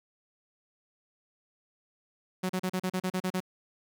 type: tone bursts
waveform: sawtooth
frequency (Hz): 185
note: F#3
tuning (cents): 0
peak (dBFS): -24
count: 10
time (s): 2.43-3.404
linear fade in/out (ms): 10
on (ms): 65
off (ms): 36
effects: 11-bit